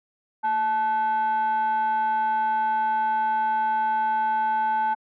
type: tone with frequency modulation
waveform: sine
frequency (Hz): 870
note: A5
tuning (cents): -20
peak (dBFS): -19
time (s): 0.43-4.95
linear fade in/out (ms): 20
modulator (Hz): 640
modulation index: 0.48
effects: tanh soft clip ceiling -16 dBFS + high-pass 400 Hz 12 dB/octave